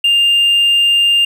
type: tone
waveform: triangle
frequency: 2802 Hz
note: F7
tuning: 5 cents sharp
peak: -6 dBFS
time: 0.04-1.25 s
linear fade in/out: 5 ms
effects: tanh soft clip ceiling -3 dBFS + 8-bit